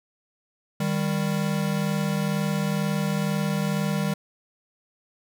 square tone pair together, 155.6 / 197.7 Hz, D#3 / G3, 0 / +15 cents, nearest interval major third, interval 415 cents, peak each -27 / -26 dBFS, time 0.8-4.14 s, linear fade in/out 5 ms, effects none

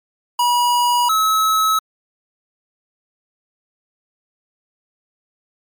square tone pair in turn, 968 / 1292.1 Hz, B5 / E6, -35 / -35 cents, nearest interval perfect fourth, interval 500 cents, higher second, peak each -14 dBFS, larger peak neither, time 0.39-1.09 / 1.09-1.79 s, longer neither, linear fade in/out 5 ms, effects MP3 96 kbps

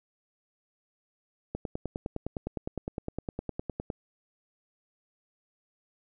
click train, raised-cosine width 2 ms, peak -19 dBFS, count 24, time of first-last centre 1.55-3.902 s, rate 9.78 Hz, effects none

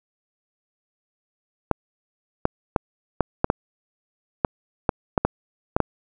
clicks, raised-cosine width 1 ms, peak -3 dBFS, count 12, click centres 1.713 / 2.454 / 2.762 / 3.207 / 3.444 / 3.501 / 4.448 / 4.892 / 5.178 / 5.25 / 5.765 / 5.803 s, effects none

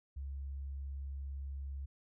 sine tone, 68.8 Hz, C#2, 12 cents flat, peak -39 dBFS, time 0.16-1.86 s, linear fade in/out 10 ms, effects none

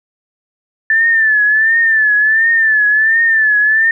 sine tone with vibrato, 1760 Hz, A6, in tune, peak -8 dBFS, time 0.9-3.91 s, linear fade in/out 2 ms, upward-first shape triangle, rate 1.4 Hz, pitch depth 88 cents each way, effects none

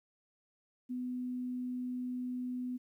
sine tone, 250 Hz, B3, 21 cents sharp, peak -35 dBFS, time 0.89-2.78 s, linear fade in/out 20 ms, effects 12-bit

